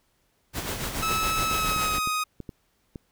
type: noise with tremolo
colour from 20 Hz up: pink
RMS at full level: -29 dBFS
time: 0.53-2 s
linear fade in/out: 50 ms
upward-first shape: sine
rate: 7.1 Hz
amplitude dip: 50%
type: tone with pitch glide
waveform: sawtooth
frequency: 1300 to 1249.9 Hz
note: E6 to D#6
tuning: -24 to +7 cents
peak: -21 dBFS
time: 1.02-2.24 s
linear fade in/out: 10 ms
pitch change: -69 cents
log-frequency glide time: 1.45-2.07 s
type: clicks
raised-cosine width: 3 ms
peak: -23 dBFS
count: 8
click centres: 1.513 / 1.648 / 1.763 / 1.983 / 2.074 / 2.403 / 2.492 / 2.958 s
effects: pink hiss -69 dBFS RMS until 3.11 s